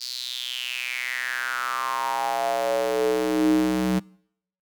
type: tone with high-pass filter sweep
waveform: square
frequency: 62.6 Hz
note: B1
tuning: 24 cents sharp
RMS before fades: -25 dBFS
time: 0-4 s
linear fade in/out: 20 ms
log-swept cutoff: 4700 to 210 Hz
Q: 6.2
effects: noise-tail reverb RT60 0.7 s tail -26 dB re dry